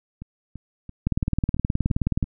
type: two click trains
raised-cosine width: 5 ms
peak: -24 / -9 dBFS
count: 7 / 23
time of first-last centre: 0.22-2.24 / 1.07-2.228 s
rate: 2.97 / 19 Hz
effects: none